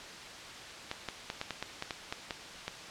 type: clicks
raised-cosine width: 0.2 ms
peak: -17 dBFS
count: 11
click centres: 0.914 / 1.087 / 1.301 / 1.414 / 1.507 / 1.626 / 1.824 / 1.908 / 2.125 / 2.308 / 2.68 s
effects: white hiss -45 dBFS RMS until 2.9 s + low-pass 5000 Hz 12 dB/octave